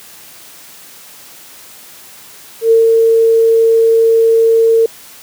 sine tone with ADSR envelope, 453.7 Hz, A#4, 47 cents flat, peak -4 dBFS, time 2.61-4.86 s, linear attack 100 ms, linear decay 130 ms, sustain -2 dB, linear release 4 ms, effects white hiss -37 dBFS RMS until 5.22 s + high-pass 100 Hz 12 dB/octave

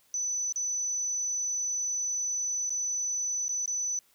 sine tone with dropouts, 5990 Hz, F#8, 20 cents sharp, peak -28 dBFS, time 0.14-3.99 s, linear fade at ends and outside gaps 1 ms, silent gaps 0.524-0.559 / 2.695-2.704 / 3.482-3.492 / 3.659-3.677 s, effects white hiss -65 dBFS RMS until 4.14 s

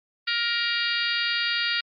harmonic tone, 470 Hz, A#4, 14 cents sharp, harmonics 3 / 4 / 5 / 6 / 7 / 8 / 9 / 10, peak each -29 / -29 / -32 / -30 / -35 / -31 / -35 / -31 dBFS, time 0.27-1.81 s, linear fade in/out 10 ms, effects MP3 32 kbps

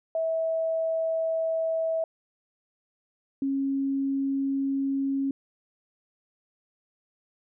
sine tone pair in turn, 650 / 273.3 Hz, E5 / C#4, -24 / -24 cents, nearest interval octave + minor third, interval 1500 cents, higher first, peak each -24 / -24 dBFS, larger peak neither, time 0.15-2.04 / 3.42-5.31 s, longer neither, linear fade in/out 2 ms, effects none

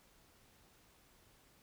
silence, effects pink hiss -67 dBFS RMS until 1.62 s

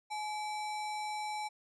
sine tone with sample-and-hold, 848 Hz, G#5, 36 cents sharp, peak -35 dBFS, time 0.1-1.49 s, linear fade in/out 20 ms, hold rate 3150 Hz, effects resampled to 22050 Hz

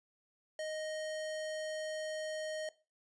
square tone, 622.3 Hz, D#5, in tune, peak -38 dBFS, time 0.59-2.69 s, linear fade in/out 2 ms, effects noise-tail reverb RT60 0.3 s tail -18 dB re dry + resampled to 22050 Hz

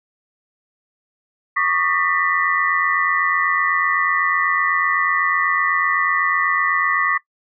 sine tone cluster, 1120 / 1208 / 1798 / 1971 Hz, C#6 / D6 / A6 / B6, +18 / +48 / +37 / -4 cents, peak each -21 / -23 / -24 / -20 dBFS, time 1.56-7.18 s, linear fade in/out 10 ms, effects noise-tail reverb RT60 0.1 s tail -19 dB re dry

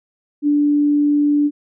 sine tone, 292.3 Hz, D4, 8 cents flat, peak -12 dBFS, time 0.42-1.51 s, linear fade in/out 50 ms, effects none

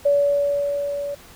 sine tone with level ramp, 571 Hz, D5, 49 cents flat, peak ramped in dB -13 to -25 dBFS, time 0.05-1.15 s, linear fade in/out 10 ms, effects pink hiss -46 dBFS RMS until 1.35 s

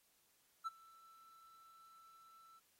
triangle tone with ADSR envelope, 1330 Hz, E6, 15 cents sharp, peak -35 dBFS, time 0.64-2.6 s, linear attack 29 ms, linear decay 24 ms, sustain -24 dB, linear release 18 ms, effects white hiss -75 dBFS RMS until 2.79 s + AAC 48 kbps

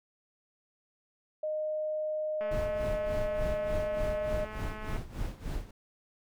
sine tone, 616 Hz, D#5, 17 cents flat, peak -30 dBFS, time 1.43-4.45 s, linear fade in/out 5 ms
click train, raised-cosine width 0.5 ms, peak -29 dBFS, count 551, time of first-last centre 2.41-4.968 s, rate 215 Hz
brown noise with tremolo, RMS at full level -33 dBFS, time 2.51-5.71 s, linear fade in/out 5 ms, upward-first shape sine, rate 3.4 Hz, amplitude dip 80%
effects none

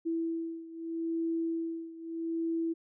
sine beating tone pair, 329.6 / 330.39 Hz, E4 / E4, 0 / +4 cents, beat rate 0.79 Hz, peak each -33 / -36 dBFS, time 0.05-2.74 s, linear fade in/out 20 ms, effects none

